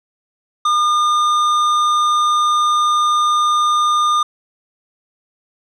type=tone with tanh clipping; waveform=triangle; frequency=1211 Hz; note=D#6; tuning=47 cents flat; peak=-14 dBFS; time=0.65-4.23 s; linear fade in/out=5 ms; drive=15 dB; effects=none